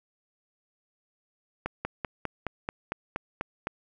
slowing click train, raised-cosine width 0.5 ms, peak -15 dBFS, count 10, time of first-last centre 1.66-3.671 s, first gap 190 ms, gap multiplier 1.04, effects none

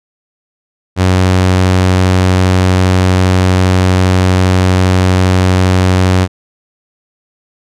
sawtooth tone, 92.5 Hz, F#2, in tune, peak -3 dBFS, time 0.96-6.28 s, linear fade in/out 50 ms, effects low-pass 8000 Hz 12 dB/octave

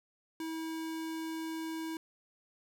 square tone, 322.4 Hz, E4, 38 cents flat, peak -37 dBFS, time 0.4-1.97 s, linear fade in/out 2 ms, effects none

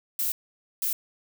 violet noise bursts at uneven times, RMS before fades -27 dBFS, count 2, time 0.19-0.32 / 0.82-0.93 s, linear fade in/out 2 ms, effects none

